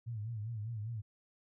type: tone with vibrato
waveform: sine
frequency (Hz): 110.8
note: A2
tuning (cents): +13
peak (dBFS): -37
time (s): 0.06-1.02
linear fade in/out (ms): 20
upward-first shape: sine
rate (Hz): 5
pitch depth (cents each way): 120
effects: none